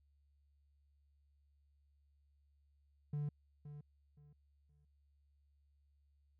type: tone with echo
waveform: triangle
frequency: 146.83 Hz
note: D3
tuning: in tune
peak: -34 dBFS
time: 3.13-3.29 s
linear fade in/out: 5 ms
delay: 520 ms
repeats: 3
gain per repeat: -12 dB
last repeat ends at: 4.85 s
effects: tanh soft clip ceiling -30 dBFS + added 71 Hz sine -70 dBFS peak until 6.39 s